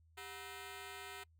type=ring-modulated tone; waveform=10% pulse; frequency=565 Hz; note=C#5; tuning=33 cents sharp; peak=-36 dBFS; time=0.17-1.24 s; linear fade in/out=10 ms; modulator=168 Hz; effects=noise-tail reverb RT60 0.1 s tail -25 dB re dry + added 81 Hz sine -65 dBFS peak until 1.39 s